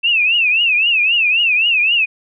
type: tone with vibrato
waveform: sine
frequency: 2637 Hz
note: E7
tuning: in tune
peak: -11 dBFS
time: 0.03-2.06 s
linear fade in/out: 20 ms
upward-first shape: triangle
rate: 3.8 Hz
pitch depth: 180 cents each way
effects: none